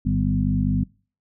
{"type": "harmonic tone with a mistuned harmonic", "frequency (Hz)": 50, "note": "G1", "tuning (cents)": 35, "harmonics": [1, 2, 3, 4, 5], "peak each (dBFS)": [-25, -25, -25, -25, -25], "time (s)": [0.05, 0.84], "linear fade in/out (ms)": 10, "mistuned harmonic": 4, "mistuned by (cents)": -44, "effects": ["noise-tail reverb RT60 0.4 s tail -25 dB re dry"]}